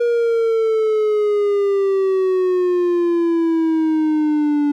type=exponential sweep; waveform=triangle; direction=down; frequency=477.4 to 289.2 Hz; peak=-12 dBFS; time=0-4.72 s; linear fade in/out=10 ms; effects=none